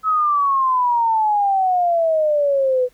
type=exponential sweep; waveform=sine; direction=down; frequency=1296 to 493.9 Hz; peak=-14 dBFS; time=0.03-2.89 s; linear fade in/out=50 ms; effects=pink hiss -57 dBFS RMS until 2.93 s